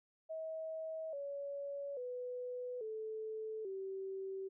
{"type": "tone with pitch steps", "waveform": "sine", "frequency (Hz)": [640, 563.6, 496.4, 437.1, 385], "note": ["D#5", "C#5", "B4", "A4", "G4"], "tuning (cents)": [49, 29, 9, -11, -31], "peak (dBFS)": -40, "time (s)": [0.29, 4.49], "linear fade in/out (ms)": 20, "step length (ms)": 840, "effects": []}